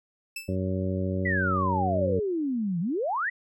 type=tone with exponential decay; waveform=sawtooth; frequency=2638 Hz; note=E7; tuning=1 cent sharp; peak=-27 dBFS; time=0.36-0.56 s; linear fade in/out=5 ms; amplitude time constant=43 ms
type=harmonic tone; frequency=93.7 Hz; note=F#2; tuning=22 cents sharp; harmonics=1 / 2 / 3 / 4 / 5 / 6; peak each=-29 / -30 / -35 / -35 / -40 / -35 dBFS; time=0.48-2.2 s; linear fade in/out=10 ms
type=exponential two-way sweep; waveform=sine; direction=down then up; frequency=2021 to 162.7 to 2021 Hz; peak=-25 dBFS; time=1.25-3.3 s; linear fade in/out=10 ms; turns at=2.8 s
effects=none